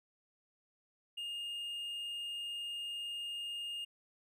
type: tone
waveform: triangle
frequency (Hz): 2833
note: F7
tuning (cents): +24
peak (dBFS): -37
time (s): 1.17-3.85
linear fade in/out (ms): 10
effects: none